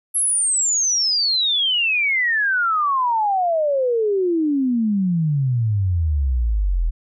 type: exponential sweep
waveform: sine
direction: down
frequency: 11320 to 39.13 Hz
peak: -16 dBFS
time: 0.14-6.91 s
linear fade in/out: 20 ms
effects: none